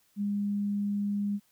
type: tone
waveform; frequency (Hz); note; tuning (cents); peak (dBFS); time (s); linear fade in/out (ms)
sine; 203.4; G#3; -36; -27; 0.16-1.4; 50
effects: white hiss -68 dBFS RMS until 1.51 s